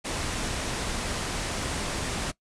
pink low-pass noise, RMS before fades -31 dBFS, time 0.04-2.32 s, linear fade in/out 20 ms, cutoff 10000 Hz, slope 48 dB/octave, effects noise-tail reverb RT60 0.1 s tail -20 dB re dry

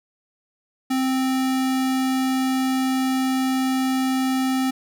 square tone, 261.6 Hz, C4, in tune, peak -20 dBFS, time 0.9-4.71 s, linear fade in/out 10 ms, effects none

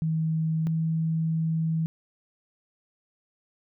sine tone pair in turn, 159.8 / 161.47 Hz, D#3 / E3, +47 / -35 cents, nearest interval unison, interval 18 cents, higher second, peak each -23 dBFS, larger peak neither, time 0.02-0.67 / 0.67-1.86 s, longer second, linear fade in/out 0 ms, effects none

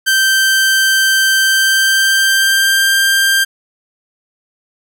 sawtooth tone with pitch glide, 1560 to 1584.5 Hz, G6 to G6, -9 to +18 cents, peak -6 dBFS, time 0.06-3.45 s, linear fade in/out 20 ms, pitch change +27 cents, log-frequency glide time 1.4-2.93 s, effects none

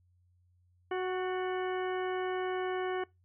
harmonic tone with a mistuned harmonic, 370 Hz, F#4, in tune, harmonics 1 / 2 / 3 / 4 / 5 / 6 / 8, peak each -32 / -38 / -42 / -44 / -46 / -48 / -50 dBFS, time 0.91-3.04 s, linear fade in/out 5 ms, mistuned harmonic 5, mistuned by -47 cents, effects noise-tail reverb RT60 0.2 s tail -24 dB re dry + added 89 Hz sine -65 dBFS peak until 3.24 s

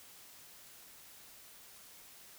silence, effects white hiss -56 dBFS RMS until 2.38 s

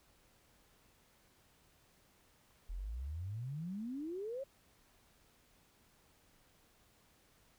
sine exponential sweep, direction up, 39.97 to 563 Hz, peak -39 dBFS, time 2.69-4.44 s, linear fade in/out 10 ms, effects pink hiss -69 dBFS RMS until 7.58 s

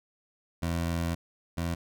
20% pulse tone pair in turn, 84.3 / 84.73 Hz, E2 / E2, +39 / +48 cents, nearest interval unison, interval 9 cents, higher second, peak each -23 / -24 dBFS, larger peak first, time 0.62-1.15 / 1.57-1.75 s, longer first, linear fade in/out 10 ms, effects none

